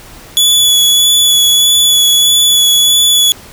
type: tone with vibrato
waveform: sawtooth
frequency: 3416 Hz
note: G#7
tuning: 48 cents sharp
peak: -3 dBFS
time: 0.37-3.32 s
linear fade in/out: 0 ms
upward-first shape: sine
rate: 1.6 Hz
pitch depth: 16 cents each way
effects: pink hiss -35 dBFS RMS until 3.52 s